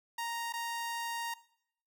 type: tone with dropouts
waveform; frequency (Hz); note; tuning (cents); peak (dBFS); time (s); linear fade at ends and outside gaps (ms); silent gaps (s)
sawtooth; 932.3; A#5; 0; -31; 0.18-1.34; 5; 0.525-0.536
effects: noise-tail reverb RT60 0.7 s tail -19 dB re dry